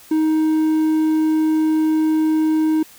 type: tone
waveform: triangle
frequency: 313.6 Hz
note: D#4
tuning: 14 cents sharp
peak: -12 dBFS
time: 0.11-2.83 s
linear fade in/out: 5 ms
effects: white hiss -45 dBFS RMS until 2.98 s